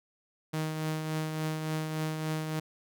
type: tone with tremolo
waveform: sawtooth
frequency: 156.6 Hz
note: D#3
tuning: 11 cents sharp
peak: -25 dBFS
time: 0.53-2.6 s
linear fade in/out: 10 ms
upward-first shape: triangle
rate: 3.5 Hz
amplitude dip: 45%
effects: none